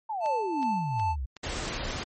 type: exponential sweep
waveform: sine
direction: down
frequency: 919 to 59.2 Hz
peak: -29 dBFS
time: 0.09-1.26 s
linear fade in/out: 10 ms
type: tone with tremolo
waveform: triangle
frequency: 880 Hz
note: A5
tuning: in tune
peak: -23 dBFS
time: 0.2-1.16 s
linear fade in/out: 50 ms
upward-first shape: sine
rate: 2.6 Hz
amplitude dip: 55%
type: click train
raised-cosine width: 0.2 ms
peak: -26 dBFS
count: 4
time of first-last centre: 0.26-1.367 s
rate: 2.71 Hz
type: noise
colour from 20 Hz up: pink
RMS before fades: -33 dBFS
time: 1.43-2.04 s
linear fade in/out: 10 ms
effects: MP3 32 kbps